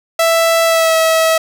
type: tone with pitch glide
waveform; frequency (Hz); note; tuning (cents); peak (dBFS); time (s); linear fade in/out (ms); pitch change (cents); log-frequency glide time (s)
sawtooth; 661 to 647; E5 to E5; +5 to -32; -6; 0.19-1.38; 5; -37; 0.65-0.95
effects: none